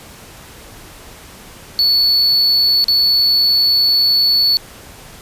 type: tone with dropouts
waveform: triangle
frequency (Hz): 4435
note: C#8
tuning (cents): 0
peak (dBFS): -9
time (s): 1.79-4.57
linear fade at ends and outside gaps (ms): 0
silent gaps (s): 2.842-2.883
effects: pink hiss -38 dBFS RMS until 5.21 s + resampled to 32000 Hz